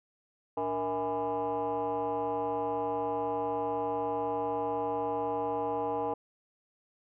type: tone with frequency modulation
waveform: sine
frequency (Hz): 647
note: E5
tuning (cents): -32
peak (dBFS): -28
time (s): 0.57-6.14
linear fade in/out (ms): 5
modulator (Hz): 178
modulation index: 1.8
effects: tanh soft clip ceiling -24 dBFS